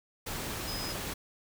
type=tone in noise; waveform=sine; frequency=5050 Hz; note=D#8; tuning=25 cents sharp; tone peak=-38 dBFS; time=0.67-0.93 s; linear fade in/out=10 ms; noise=pink; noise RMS=-37 dBFS; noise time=0.26-1.14 s; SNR=-4 dB; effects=none